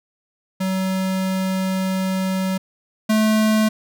square tone pair in turn, 188.9 / 216.8 Hz, F#3 / A3, +36 / -25 cents, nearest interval major second, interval 239 cents, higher second, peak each -20 / -15 dBFS, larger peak second, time 0.6-2.58 / 3.09-3.69 s, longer first, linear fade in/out 10 ms, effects none

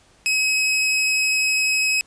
sawtooth tone, 2552 Hz, D#7, 43 cents sharp, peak -14 dBFS, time 0.26-2.01 s, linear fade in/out 0 ms, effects pink hiss -55 dBFS RMS until 2.06 s + resampled to 22050 Hz

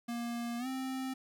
square tone with pitch glide, 236.2 to 262.1 Hz, A#3 to C4, +23 to +3 cents, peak -36 dBFS, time 0.08-1.14 s, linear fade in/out 10 ms, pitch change +180 cents, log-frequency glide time 0.58-0.67 s, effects 12-bit

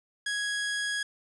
sawtooth tone, 1661.2 Hz, G#6, in tune, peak -25 dBFS, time 0.26-1.03 s, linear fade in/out 5 ms, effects resampled to 24000 Hz + 9-bit

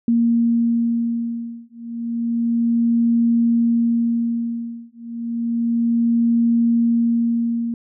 sine beating tone pair, 233.1 / 233.41 Hz, A#3 / A#3, 0 / +2 cents, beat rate 0.31 Hz, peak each -19 dBFS, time 0.08-7.74 s, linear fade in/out 2 ms, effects none

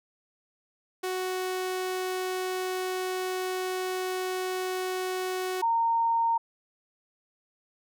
sawtooth / sine tone pair in turn, 370.5 / 920.7 Hz, F#4 / A#5, +2 / -22 cents, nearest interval octave + major third, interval 1576 cents, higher second, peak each -25 / -22 dBFS, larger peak second, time 1.03-5.62 / 5.62-6.38 s, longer first, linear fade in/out 10 ms, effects none

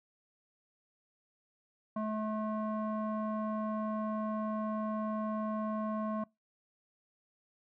square tone with low-pass filter, 215.8 Hz, A3, 33 cents flat, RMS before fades -35 dBFS, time 1.96-6.24 s, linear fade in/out 5 ms, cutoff 950 Hz, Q 4.8, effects noise-tail reverb RT60 0.2 s tail -24 dB re dry

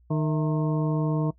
harmonic tone with a mistuned harmonic, 153.8 Hz, D#3, 20 cents flat, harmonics 1 / 2 / 3 / 4 / 6 / 7, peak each -23 / -29 / -33 / -35 / -39 / -40 dBFS, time 0.1-1.31 s, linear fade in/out 10 ms, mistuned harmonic 4, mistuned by +100 cents, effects noise-tail reverb RT60 0.1 s tail -21 dB re dry + added 60 Hz sine -55 dBFS peak until 1.38 s

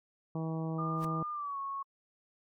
harmonic tone, 161.1 Hz, E3, 39 cents flat, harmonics 1 / 2 / 3 / 4 / 5 / 6 / 7, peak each -34 / -40 / -44 / -46 / -48 / -50 / -51 dBFS, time 0.35-1.23 s, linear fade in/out 2 ms
sine tone with pitch glide, 1208 to 1101.4 Hz, D6 to C#6, +48 to -11 cents, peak -35 dBFS, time 0.78-1.83 s, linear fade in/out 10 ms, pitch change -159 cents, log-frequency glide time 1.32-1.58 s
pink noise with exponential growth, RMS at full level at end -43 dBFS, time 0.95-1.05 s, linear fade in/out 5 ms, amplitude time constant 20 ms
effects AAC 64 kbps

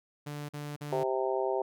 sawtooth tone bursts, 146.9 Hz, D3, 1 cent sharp, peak -33 dBFS, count 3, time 0.26-1.038 s, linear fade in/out 10 ms, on 230 ms, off 44 ms
harmonic tone, 130.81 Hz, C3, in tune, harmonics 3 / 4 / 5 / 6 / 7, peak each -31 / -34 / -34 / -37 / -37 dBFS, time 0.92-1.62 s, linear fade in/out 5 ms
effects none

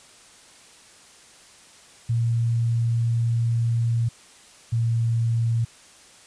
sine tone pair in turn, 116.4 / 115.46 Hz, A#2 / A#2, -2 / -16 cents, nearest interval unison, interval 14 cents, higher first, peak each -19 dBFS, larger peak neither, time 2.09-4.09 / 4.72-5.65 s, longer first, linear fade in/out 10 ms, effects white hiss -50 dBFS RMS until 6.26 s + resampled to 22050 Hz

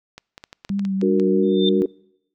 clicks, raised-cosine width 0.2 ms, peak -20 dBFS, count 10, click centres 0.18 / 0.379 / 0.439 / 0.529 / 0.649 / 0.693 / 0.794 / 0.851 / 1.014 / 1.198 s
sine tone with vibrato, 196 Hz, G3, in tune, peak -20 dBFS, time 0.7-1.82 s, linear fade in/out 0 ms, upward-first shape triangle, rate 3 Hz, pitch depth 40 cents each way
sine chord, D augmented, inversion none, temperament equal, 293.7 / 370 / 466.2 Hz, D4 / F#4 / A#4, 0 / 0 / 0 cents, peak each -22 / -18 / -23 dBFS, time 1.02-1.86 s, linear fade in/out 5 ms
sine tone with exponential growth, 3582 Hz, A7, 30 cents sharp, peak -17 dBFS, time 1.43-1.69 s, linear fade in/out 2 ms, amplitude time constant 56 ms
effects noise-tail reverb RT60 0.8 s tail -26 dB re dry

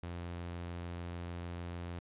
sawtooth tone, 86.7 Hz, F2, 12 cents flat, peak -36 dBFS, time 0.03-1.99 s, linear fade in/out 0 ms, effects resampled to 8000 Hz

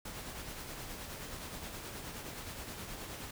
pink noise with tremolo, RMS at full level -43 dBFS, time 0.05-3.31 s, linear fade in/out 5 ms, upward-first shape sine, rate 9.5 Hz, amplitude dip 35%, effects none

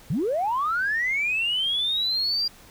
sine linear sweep, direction up, 116.6 to 4803 Hz, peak -21 dBFS, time 0.1-2.48 s, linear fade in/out 5 ms, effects tanh soft clip ceiling -17 dBFS + pink hiss -50 dBFS RMS until 2.7 s

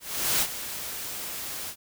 white noise with ADSR envelope, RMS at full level -23 dBFS, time 0-1.76 s, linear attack 410 ms, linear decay 56 ms, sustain -12 dB, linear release 72 ms, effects none

